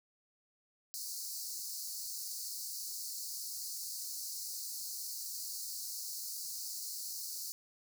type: high-pass noise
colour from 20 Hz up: pink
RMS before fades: -42 dBFS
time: 0.94-7.52 s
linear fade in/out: 0 ms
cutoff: 4300 Hz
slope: 96 dB/octave
effects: none